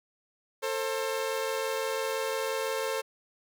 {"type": "tone pair together", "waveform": "sawtooth", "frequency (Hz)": [447.3, 533.2], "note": ["A4", "C5"], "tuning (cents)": [28, 33], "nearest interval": "minor third", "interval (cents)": 305, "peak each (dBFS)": -28, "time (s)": [0.62, 3.02], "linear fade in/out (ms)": 20, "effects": []}